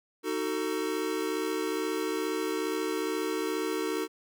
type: chord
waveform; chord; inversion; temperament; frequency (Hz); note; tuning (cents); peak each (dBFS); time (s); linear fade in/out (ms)
square; D# diminished; none; just; 311.1 / 373.4 / 448; D#4 / F#4 / A4; 0 / +16 / +31; -34; 0.23-4.08; 50
effects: none